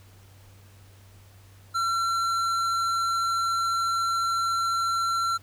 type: tone with tanh clipping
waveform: triangle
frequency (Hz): 1357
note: E6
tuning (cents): +50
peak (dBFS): -25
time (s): 1.74-5.38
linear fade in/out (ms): 20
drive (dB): 17
effects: added 97 Hz sine -50 dBFS peak until 5.42 s + pink hiss -57 dBFS RMS until 5.42 s